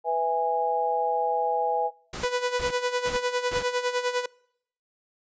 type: chord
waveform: sine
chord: E major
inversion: second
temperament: just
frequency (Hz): 494.4 / 659.3 / 824.1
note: B4 / E5 / G#5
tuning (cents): +2 / 0 / -14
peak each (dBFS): -28 / -29 / -25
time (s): 0.04-1.91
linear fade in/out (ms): 50
type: noise bursts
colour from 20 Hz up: pink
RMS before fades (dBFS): -35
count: 4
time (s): 2.13-3.63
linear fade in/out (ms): 5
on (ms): 120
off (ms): 340
type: tone with tremolo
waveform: sawtooth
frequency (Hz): 493.9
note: B4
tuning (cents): 0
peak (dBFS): -18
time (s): 2.23-4.26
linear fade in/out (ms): 5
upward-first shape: sine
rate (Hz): 9.9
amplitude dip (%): 70
effects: noise-tail reverb RT60 0.7 s tail -25 dB re dry + resampled to 16000 Hz